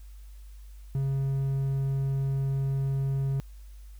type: tone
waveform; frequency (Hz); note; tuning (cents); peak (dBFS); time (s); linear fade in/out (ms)
triangle; 136.2; C#3; -30; -23; 0.95-3.4; 0
effects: added 50 Hz sine -43 dBFS peak until 3.99 s + white hiss -63 dBFS RMS until 3.99 s